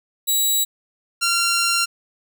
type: tone pair in turn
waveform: 10% pulse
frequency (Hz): 3900 / 1378.9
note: B7 / F6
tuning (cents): -23 / -22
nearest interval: octave + tritone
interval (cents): 1799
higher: first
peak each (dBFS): -9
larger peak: neither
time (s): 0.27-0.65 / 1.21-1.86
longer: second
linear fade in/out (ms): 20
effects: none